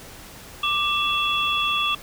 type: tone cluster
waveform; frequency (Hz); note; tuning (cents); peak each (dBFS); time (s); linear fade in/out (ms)
sine; 1179 / 2688 / 3376; D6 / E7 / G#7; +6 / +33 / +28; -24 / -25 / -24; 0.63-1.95; 5
effects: pink hiss -42 dBFS RMS until 2.02 s